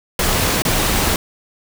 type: noise with dropouts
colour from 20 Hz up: pink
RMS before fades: -17 dBFS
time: 0.19-1.16 s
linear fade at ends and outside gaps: 2 ms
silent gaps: 0.621-0.651 s
effects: none